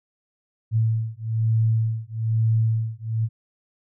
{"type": "beating tone pair", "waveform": "sine", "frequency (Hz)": [111.4, 112.5], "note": ["A2", "A2"], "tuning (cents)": [22, 39], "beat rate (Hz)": 1.1, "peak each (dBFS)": -22, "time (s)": [0.71, 3.29], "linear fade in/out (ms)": 50, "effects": []}